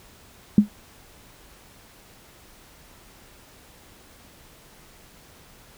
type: tone with exponential decay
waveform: sine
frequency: 207.7 Hz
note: G#3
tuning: in tune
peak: -6 dBFS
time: 0.58-0.69 s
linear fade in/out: 2 ms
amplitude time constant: 22 ms
effects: pink hiss -51 dBFS RMS until 5.77 s